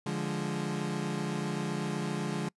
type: chord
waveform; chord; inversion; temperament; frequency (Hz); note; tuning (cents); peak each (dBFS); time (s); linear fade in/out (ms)
30% pulse; D diminished; none; equal; 146.83 / 174.61 / 207.7; D3 / F3 / Ab3; 0 / 0 / 0; -33; 0.06-2.49; 5
effects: noise-tail reverb RT60 0.1 s tail -26 dB re dry + resampled to 24000 Hz